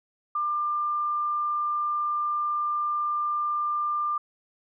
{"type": "tone", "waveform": "sine", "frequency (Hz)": 1194, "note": "D6", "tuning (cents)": 28, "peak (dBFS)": -24, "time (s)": [0.35, 4.18], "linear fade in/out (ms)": 5, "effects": []}